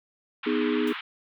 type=band-pass noise; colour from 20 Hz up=pink; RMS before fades=-36 dBFS; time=0.43-1.01 s; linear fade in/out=5 ms; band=1000 to 3500 Hz; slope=48 dB/octave
type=chord; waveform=sine; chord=G# minor; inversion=first; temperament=equal; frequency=246.9 / 311.1 / 415.3 Hz; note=B3 / D#4 / G#4; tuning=0 / 0 / 0 cents; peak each=-27 dBFS; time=0.46-0.93 s; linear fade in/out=10 ms
type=noise with exponential decay; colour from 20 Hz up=white; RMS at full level=-42 dBFS; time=0.87-0.99 s; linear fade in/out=5 ms; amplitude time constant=25 ms
effects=none